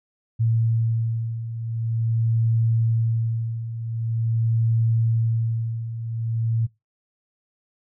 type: beating tone pair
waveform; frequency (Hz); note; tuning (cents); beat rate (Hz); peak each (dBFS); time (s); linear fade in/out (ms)
sine; 113.6 / 114.05; A#2 / A#2; -44 / -37; 0.45; -26 / -21; 0.39-6.67; 20
effects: noise-tail reverb RT60 0.2 s tail -20 dB re dry